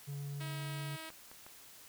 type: tone with pitch glide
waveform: triangle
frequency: 141.8 to 143.2 Hz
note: C#3 to D3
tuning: +40 to -43 cents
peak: -37 dBFS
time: 0.07-0.97 s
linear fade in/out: 20 ms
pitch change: +17 cents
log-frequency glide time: 0.17-0.72 s
type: tone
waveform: 5% pulse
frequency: 320 Hz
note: D#4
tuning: 49 cents sharp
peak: -33 dBFS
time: 0.4-1.1 s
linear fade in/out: 10 ms
type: clicks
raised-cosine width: 0.5 ms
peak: -37 dBFS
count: 3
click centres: 1.103 / 1.315 / 1.465 s
effects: white hiss -56 dBFS RMS until 1.88 s